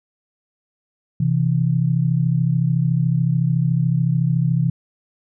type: tone pair together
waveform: sine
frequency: 130 / 163.79 Hz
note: C3 / E3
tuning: -11 / -11 cents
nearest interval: major third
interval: 400 cents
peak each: -18 dBFS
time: 1.2-4.7 s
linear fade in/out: 5 ms
effects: none